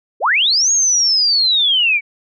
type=linear two-way sweep; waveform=sine; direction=up then down; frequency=340 to 6650 to 2231 Hz; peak=-11 dBFS; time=0.2-2.01 s; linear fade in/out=50 ms; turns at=0.71 s; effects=none